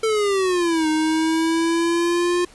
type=exponential two-way sweep; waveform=square; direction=down then up; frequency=449.1 to 310 to 355.1 Hz; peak=-18 dBFS; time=0.03-2.45 s; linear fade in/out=5 ms; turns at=0.88 s; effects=pink hiss -48 dBFS RMS until 2.54 s + resampled to 24000 Hz